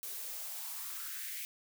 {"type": "noise with high-pass filter sweep", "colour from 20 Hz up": "blue", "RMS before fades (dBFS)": -42, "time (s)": [0.03, 1.45], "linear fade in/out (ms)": 0, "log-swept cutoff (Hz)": [370, 2300], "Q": 3.5, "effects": []}